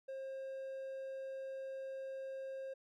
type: tone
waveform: triangle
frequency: 534 Hz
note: C5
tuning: 35 cents sharp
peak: -40 dBFS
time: 0.08-2.74 s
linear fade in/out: 10 ms
effects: none